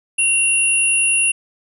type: tone pair together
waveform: sine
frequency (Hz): 2750 / 9800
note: F7 / D#9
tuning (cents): -27 / -27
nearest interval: octave + minor seventh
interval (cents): 2200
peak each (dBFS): -16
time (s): 0.18-1.32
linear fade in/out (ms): 10
effects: none